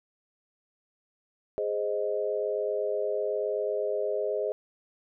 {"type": "chord", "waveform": "sine", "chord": "Ab major", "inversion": "none", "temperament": "equal", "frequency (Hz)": [415.3, 523.3, 622.3], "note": ["Ab4", "C5", "Eb5"], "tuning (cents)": [0, 0, 0], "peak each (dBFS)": [-30, -32, -31], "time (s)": [1.58, 4.52], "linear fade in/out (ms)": 0, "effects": []}